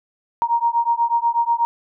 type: beating tone pair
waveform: sine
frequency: 932.3 / 940.5 Hz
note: A#5 / A#5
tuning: 0 / +15 cents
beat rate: 8.2 Hz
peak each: -19 dBFS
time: 0.42-1.65 s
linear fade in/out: 0 ms
effects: none